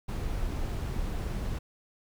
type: noise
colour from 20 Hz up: brown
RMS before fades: -32 dBFS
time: 0.08-1.59 s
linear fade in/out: 10 ms
effects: none